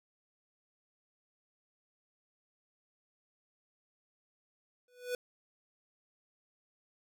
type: tone with exponential growth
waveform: square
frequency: 493.9 Hz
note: B4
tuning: in tune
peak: -31 dBFS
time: 4.88-5.15 s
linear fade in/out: 2 ms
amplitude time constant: 58 ms
effects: none